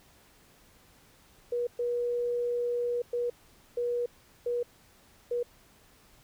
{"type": "tone bursts at uneven times", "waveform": "sine", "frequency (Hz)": 481.9, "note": "B4", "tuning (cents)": -43, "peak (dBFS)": -27, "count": 6, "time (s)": [[1.52, 1.67], [1.79, 3.02], [3.13, 3.3], [3.77, 4.06], [4.46, 4.63], [5.31, 5.43]], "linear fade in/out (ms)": 5, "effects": ["pink hiss -60 dBFS RMS until 6.23 s"]}